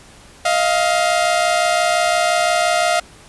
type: tone pair together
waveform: sawtooth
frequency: 632.7 / 698.5 Hz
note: D#5 / F5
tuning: +29 / 0 cents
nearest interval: major second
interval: 171 cents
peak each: -15 / -12 dBFS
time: 0.45-3 s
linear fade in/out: 5 ms
effects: pink hiss -44 dBFS RMS until 3.28 s + resampled to 24000 Hz